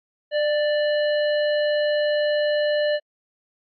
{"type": "harmonic tone with a mistuned harmonic", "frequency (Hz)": 587.3, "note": "D5", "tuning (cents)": 0, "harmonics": [1, 3, 5, 7], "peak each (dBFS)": [-19, -29, -33, -36], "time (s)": [0.31, 3], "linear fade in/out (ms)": 50, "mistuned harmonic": 1, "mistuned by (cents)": 25, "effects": ["AAC 64 kbps"]}